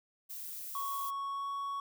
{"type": "noise", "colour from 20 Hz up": "violet", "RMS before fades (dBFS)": -43, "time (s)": [0.29, 1.11], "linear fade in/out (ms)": 20}
{"type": "tone with pitch glide", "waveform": "triangle", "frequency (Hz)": [1108.7, 1115.1], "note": ["C#6", "C#6"], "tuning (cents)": [0, 10], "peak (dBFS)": -33, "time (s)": [0.75, 1.8], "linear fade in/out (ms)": 2, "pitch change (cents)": 10, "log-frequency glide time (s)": [1.3, 1.5]}
{"effects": []}